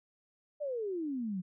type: exponential sweep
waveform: sine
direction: down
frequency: 610 to 175.5 Hz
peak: -33 dBFS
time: 0.6-1.42 s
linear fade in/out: 20 ms
effects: none